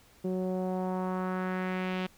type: tone with low-pass filter sweep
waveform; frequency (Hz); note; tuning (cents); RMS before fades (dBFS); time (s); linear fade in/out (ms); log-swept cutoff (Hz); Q
sawtooth; 184.9; F#3; -1; -32; 0.24-2.07; 10; 430 to 3100; 2
effects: pink hiss -60 dBFS RMS until 2.17 s